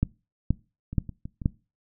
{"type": "two click trains", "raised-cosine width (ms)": 5, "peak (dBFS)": [-9, -23], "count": [4, 4], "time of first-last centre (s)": [[0.03, 1.459], [0.93, 1.418]], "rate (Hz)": [2.1, 6.15], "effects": ["noise-tail reverb RT60 0.3 s tail -22 dB re dry"]}